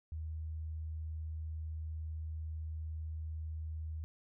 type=tone; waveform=sine; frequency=78.9 Hz; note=D#2; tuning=25 cents sharp; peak=-38 dBFS; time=0.12-4.04 s; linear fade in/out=0 ms; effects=none